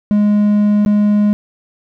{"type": "tone with dropouts", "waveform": "triangle", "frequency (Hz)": 207.7, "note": "G#3", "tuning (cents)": 0, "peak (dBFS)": -7, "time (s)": [0.11, 1.33], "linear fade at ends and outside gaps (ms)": 0, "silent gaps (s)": [0.85, 0.861], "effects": []}